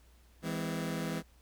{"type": "chord", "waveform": "sawtooth", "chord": "E augmented", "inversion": "none", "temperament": "just", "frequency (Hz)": [164.81, 206, 257.5], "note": ["E3", "G#3", "B#3"], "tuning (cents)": [0, -14, -28], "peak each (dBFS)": [-32, -35, -36], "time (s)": [0.42, 1.23], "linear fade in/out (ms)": 50, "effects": ["added 60 Hz sine -59 dBFS peak until 1.41 s", "pink hiss -67 dBFS RMS until 1.41 s"]}